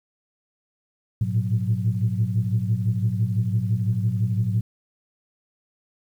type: tone cluster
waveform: sine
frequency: 106.3 / 112.3 / 118.2 / 182.6 Hz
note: G#2 / A2 / A#2 / F#3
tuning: +41 / +36 / +24 / -23 cents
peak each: -23 / -27 / -24 / -28 dBFS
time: 1.21-4.61 s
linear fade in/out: 5 ms
effects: tanh soft clip ceiling -11 dBFS + 9-bit